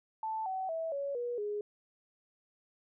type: tone with pitch steps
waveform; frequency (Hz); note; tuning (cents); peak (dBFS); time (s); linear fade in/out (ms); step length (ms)
sine; 880 / 757.3 / 651.7 / 560.8 / 482.6 / 415.3; A5 / F#5 / E5 / C#5 / B4 / G#4; 0 / +40 / -20 / +20 / -40 / 0; -33; 0.23-1.61; 2; 230
effects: none